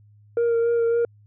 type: tone with vibrato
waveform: sine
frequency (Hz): 466.2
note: A#4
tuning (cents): 0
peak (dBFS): -15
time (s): 0.37-1.05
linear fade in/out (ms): 2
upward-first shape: sine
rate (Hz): 3.6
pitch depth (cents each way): 17
effects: tanh soft clip ceiling -17 dBFS + added 104 Hz sine -50 dBFS peak until 1.26 s